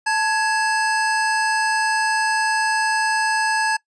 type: tone pair together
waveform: square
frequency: 880 / 1670.8 Hz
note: A5 / G#6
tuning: 0 / +10 cents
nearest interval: major seventh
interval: 1110 cents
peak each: -21 dBFS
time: 0.06-3.77 s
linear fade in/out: 10 ms
effects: noise-tail reverb RT60 0.1 s tail -22 dB re dry + resampled to 22050 Hz